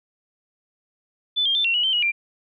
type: tone with pitch steps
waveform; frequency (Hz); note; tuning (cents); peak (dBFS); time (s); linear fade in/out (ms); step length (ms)
sine; 3502 / 3209 / 3543 / 2731 / 2924 / 3107 / 2905 / 2375; A7 / G7 / A7 / F7 / F#7 / G7 / F#7 / D7; -9 / +40 / +11 / -39 / -21 / -16 / -32 / +19; -18; 1.36-2.12; 20; 95
effects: none